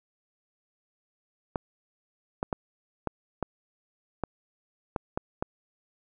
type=clicks; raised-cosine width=1 ms; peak=-14 dBFS; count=9; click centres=1.558 / 2.429 / 2.528 / 3.073 / 3.427 / 4.237 / 4.962 / 5.175 / 5.425 s; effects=none